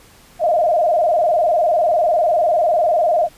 sine tone with vibrato, 659.3 Hz, E5, in tune, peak -12 dBFS, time 0.39-3.29 s, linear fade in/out 50 ms, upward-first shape square, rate 20 Hz, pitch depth 110 cents each way, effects pink hiss -47 dBFS RMS until 3.37 s + resampled to 32000 Hz

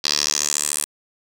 10% pulse tone with band-pass filter sweep, 73.9 Hz, D2, 11 cents sharp, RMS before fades -22 dBFS, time 0.04-0.85 s, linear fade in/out 5 ms, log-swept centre 4700 to 9500 Hz, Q 3.8, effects none

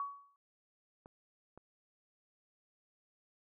sine tone with exponential decay, 1125 Hz, C#6, 25 cents sharp, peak -33 dBFS, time 0-0.36 s, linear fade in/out 1 ms, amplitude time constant 78 ms
clicks, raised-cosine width 1 ms, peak -39 dBFS, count 2, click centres 1.059 / 1.576 s
effects none

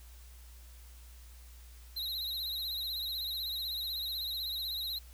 square tone with vibrato, 3951 Hz, B7, in tune, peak -35 dBFS, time 1.96-4.99 s, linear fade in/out 10 ms, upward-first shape sine, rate 16 Hz, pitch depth 88 cents each way, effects added 60 Hz sine -50 dBFS peak until 5.13 s + white hiss -60 dBFS RMS until 5.13 s

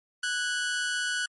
sawtooth tone pair together, 1480 / 1635.7 Hz, F#6 / G#6, 0 / -27 cents, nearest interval major second, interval 173 cents, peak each -24 / -33 dBFS, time 0.23-1.26 s, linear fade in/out 5 ms, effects MP3 48 kbps

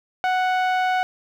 sawtooth tone with low-pass filter, 740 Hz, F#5, in tune, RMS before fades -21 dBFS, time 0.24-1.03 s, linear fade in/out 0 ms, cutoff 2400 Hz, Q 0.65, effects 9-bit

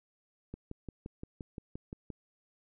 click train, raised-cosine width 3 ms, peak -28 dBFS, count 10, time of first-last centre 0.54-2.103 s, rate 5.76 Hz, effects none

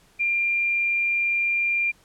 sine tone, 2389 Hz, D7, 29 cents sharp, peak -20 dBFS, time 0.19-1.92 s, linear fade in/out 20 ms, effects pink hiss -58 dBFS RMS until 2.04 s + low-pass 12000 Hz 12 dB/octave

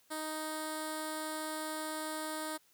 5% pulse tone with notch filter, 311.2 Hz, D#4, in tune, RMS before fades -39 dBFS, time 0.1-2.58 s, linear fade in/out 20 ms, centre 2600 Hz, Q 0.68, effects white hiss -68 dBFS RMS until 2.73 s + high-pass 80 Hz 12 dB/octave

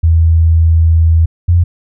sine tone pair in turn, 81.8 / 86.66 Hz, E2 / F2, -13 / -13 cents, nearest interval minor second, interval 100 cents, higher second, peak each -5 dBFS, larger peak neither, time 0.03-1.26 / 1.48-1.64 s, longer first, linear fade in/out 10 ms, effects none

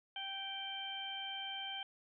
harmonic tone, 782 Hz, G5, 4 cents flat, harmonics 1 / 2 / 3 / 4, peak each -47 / -50 / -50 / -42 dBFS, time 0.16-1.83 s, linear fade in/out 2 ms, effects none

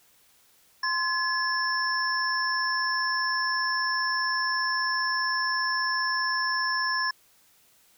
sine tone cluster, 1039 / 1704 / 5370 Hz, C6 / G#6 / E8, -12 / +44 / +31 cents, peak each -29 / -27 / -30 dBFS, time 0.83-7.11 s, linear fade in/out 5 ms, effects white hiss -61 dBFS RMS until 7.97 s

